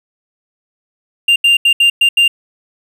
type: tone bursts at uneven times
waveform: triangle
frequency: 2791 Hz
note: F7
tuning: 2 cents flat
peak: -5 dBFS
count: 6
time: 1.28-1.36 / 1.44-1.57 / 1.65-1.73 / 1.8-1.9 / 2.01-2.09 / 2.17-2.28 s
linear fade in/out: 5 ms
effects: none